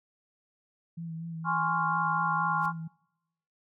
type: tone with vibrato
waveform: sine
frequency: 164.81 Hz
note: E3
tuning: in tune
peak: -35 dBFS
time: 0.97-2.88 s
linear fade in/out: 10 ms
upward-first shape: sine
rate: 4.2 Hz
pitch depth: 31 cents each way
type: chord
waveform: sine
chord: Db major seventh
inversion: second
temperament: equal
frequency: 830.6 / 1046.5 / 1108.7 / 1396.9 Hz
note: Ab5 / C6 / Db6 / F6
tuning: 0 / 0 / 0 / 0 cents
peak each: -31 dBFS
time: 1.44-2.73 s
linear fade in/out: 50 ms
type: noise with exponential growth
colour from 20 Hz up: pink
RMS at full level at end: -46 dBFS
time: 2.55-2.66 s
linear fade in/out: 5 ms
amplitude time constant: 22 ms
effects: noise-tail reverb RT60 0.9 s tail -25 dB re dry